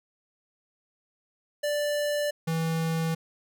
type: tone pair in turn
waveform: square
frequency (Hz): 587.3 / 163.01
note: D5 / E3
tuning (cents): 0 / -19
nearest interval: octave + minor seventh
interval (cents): 2219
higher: first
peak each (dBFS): -26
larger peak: neither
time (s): 1.63-2.31 / 2.47-3.15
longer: neither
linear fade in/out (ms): 10
effects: none